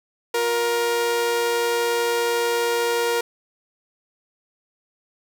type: tone pair together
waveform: sawtooth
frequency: 355.8 / 470.7 Hz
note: F4 / A#4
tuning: +32 / +17 cents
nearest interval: perfect fourth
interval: 485 cents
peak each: -27 / -16 dBFS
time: 0.34-3.21 s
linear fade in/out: 5 ms
effects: none